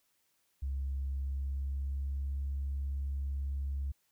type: tone with pitch glide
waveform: sine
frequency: 68 to 69.11 Hz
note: C#2 to C#2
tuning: -33 to -5 cents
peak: -31 dBFS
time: 0.62-3.92 s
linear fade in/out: 10 ms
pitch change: +28 cents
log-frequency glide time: 1.14-2.33 s
effects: tanh soft clip ceiling -29 dBFS + white hiss -75 dBFS RMS until 4.11 s